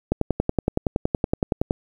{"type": "click train", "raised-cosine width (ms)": 2, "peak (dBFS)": -6, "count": 18, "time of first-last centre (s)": [0.12, 1.709], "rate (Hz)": 10.7, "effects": ["8-bit"]}